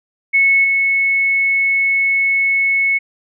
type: tone with level steps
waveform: sine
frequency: 2200 Hz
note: C#7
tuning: 14 cents flat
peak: -9 / -12 dBFS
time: 0.33-2.99 s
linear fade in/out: 20 ms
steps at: 0.64 s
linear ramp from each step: 5 ms
effects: none